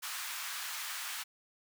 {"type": "high-pass noise", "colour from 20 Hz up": "pink", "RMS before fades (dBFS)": -40, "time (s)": [0.02, 1.24], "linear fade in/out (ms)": 20, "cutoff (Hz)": 1100, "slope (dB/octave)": 24, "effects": []}